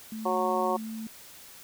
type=tone with pitch glide; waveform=sine; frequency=220 to 222 Hz; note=A3 to A3; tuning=0 to +16 cents; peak=-34 dBFS; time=0.12-1.07 s; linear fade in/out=2 ms; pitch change=+16 cents; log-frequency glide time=0.83-0.89 s
type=harmonic tone; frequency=183.6 Hz; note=F#3; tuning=13 cents flat; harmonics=2 / 3 / 4 / 5 / 6; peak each=-31 / -31 / -31 / -31 / -31 dBFS; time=0.25-0.77 s; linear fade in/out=10 ms
effects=white hiss -49 dBFS RMS until 1.63 s